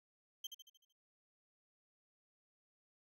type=tone with echo; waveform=35% pulse; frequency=3136 Hz; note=G7; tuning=in tune; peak=-40 dBFS; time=0.44-0.47 s; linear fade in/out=5 ms; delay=76 ms; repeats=6; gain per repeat=-6 dB; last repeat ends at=0.926 s; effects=none